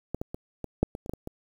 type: clicks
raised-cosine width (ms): 2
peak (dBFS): -16 / -18 / -21 / -20 / -8 / -22 / -28 / -17 / -23 / -22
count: 10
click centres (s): 0.146 / 0.215 / 0.345 / 0.643 / 0.83 / 0.951 / 1.061 / 1.095 / 1.136 / 1.274
effects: 8-bit